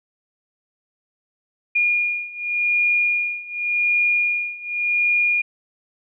sine beating tone pair, 2427 / 2427.88 Hz, D#7 / D#7, -44 / -43 cents, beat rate 0.88 Hz, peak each -22 / -20 dBFS, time 1.75-5.42 s, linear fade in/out 10 ms, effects none

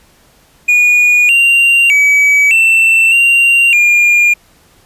triangle tone with pitch steps, 2448 / 2770 / 2280 / 2679 / 2766 / 2413 Hz, D#7 / F7 / C#7 / E7 / F7 / D7, -29 / -15 / +48 / +27 / -17 / +46 cents, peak -4 dBFS, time 0.68-4.34 s, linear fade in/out 10 ms, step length 610 ms, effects pink hiss -48 dBFS RMS until 4.85 s + resampled to 32000 Hz

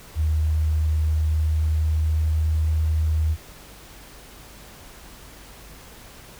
sine tone with pitch glide, 77.78 to 78.59 Hz, D#2 to D#2, 0 to +18 cents, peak -18 dBFS, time 0.15-3.37 s, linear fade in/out 50 ms, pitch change +18 cents, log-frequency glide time 1.03-2.76 s, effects added 50 Hz sine -50 dBFS peak until 6.39 s + pink hiss -45 dBFS RMS until 6.39 s

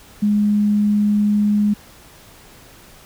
sine tone, 207.7 Hz, G#3, in tune, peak -13 dBFS, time 0.22-1.74 s, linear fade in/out 10 ms, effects pink hiss -45 dBFS RMS until 3.05 s

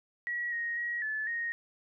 sine tone with pitch steps, 1920 / 1873 / 1901 / 1734 / 1865 Hz, B6 / A#6 / A#6 / A6 / A#6, -49 / +8 / +33 / -26 / 0 cents, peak -31 dBFS, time 0.27-1.52 s, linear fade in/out 0 ms, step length 250 ms, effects none

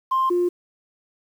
sine tone pair in turn, 1052 / 353.4 Hz, C6 / F4, +9 / +21 cents, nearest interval octave + perfect fifth, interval 1888 cents, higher first, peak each -16 dBFS, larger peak neither, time 0.11-0.3 / 0.3-0.49 s, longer neither, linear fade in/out 10 ms, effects tanh soft clip ceiling -14 dBFS + 8-bit

